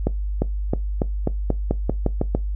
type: accelerating click train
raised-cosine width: 2 ms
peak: -6 dBFS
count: 11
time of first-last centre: 0.07-2.35 s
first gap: 350 ms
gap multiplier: 0.9
effects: noise-tail reverb RT60 0.2 s tail -20 dB re dry + added 50 Hz sine -22 dBFS peak until 2.55 s